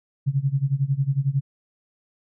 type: tone with tremolo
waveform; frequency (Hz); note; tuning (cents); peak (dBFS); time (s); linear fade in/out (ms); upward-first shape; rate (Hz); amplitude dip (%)
sine; 137.5; C#3; -14; -16; 0.26-1.41; 20; sine; 11; 90
effects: none